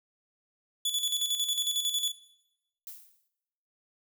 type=tone with tremolo; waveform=sawtooth; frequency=3439 Hz; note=A7; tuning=40 cents flat; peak=-23 dBFS; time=0.85-2.12 s; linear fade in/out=5 ms; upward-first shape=square; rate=11 Hz; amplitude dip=60%
type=noise with exponential decay; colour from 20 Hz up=violet; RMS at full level=-40 dBFS; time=2.87-3.28 s; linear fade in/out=1 ms; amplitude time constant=88 ms
effects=noise-tail reverb RT60 0.9 s tail -18 dB re dry